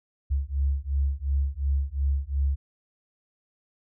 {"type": "beating tone pair", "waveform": "sine", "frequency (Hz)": [68, 70.8], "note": ["C#2", "C#2"], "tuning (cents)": [-33, 37], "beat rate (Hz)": 2.8, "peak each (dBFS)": -26, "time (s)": [0.3, 2.56], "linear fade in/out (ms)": 20, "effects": []}